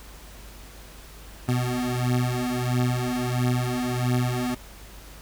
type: beating tone pair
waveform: 25% pulse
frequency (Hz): 123.47 / 124.97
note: B2 / B2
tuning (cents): 0 / +21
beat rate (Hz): 1.5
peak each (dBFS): -22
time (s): 1.48-4.55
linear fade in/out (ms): 10
effects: added 50 Hz sine -44 dBFS peak until 5.21 s + pink hiss -47 dBFS RMS until 5.21 s